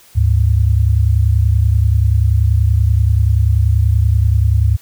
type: tone pair together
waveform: sine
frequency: 73.42 / 103.83 Hz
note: D2 / G#2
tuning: 0 / 0 cents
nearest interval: tritone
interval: 600 cents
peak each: -12 dBFS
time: 0.15-4.77 s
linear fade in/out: 20 ms
effects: white hiss -46 dBFS RMS until 4.81 s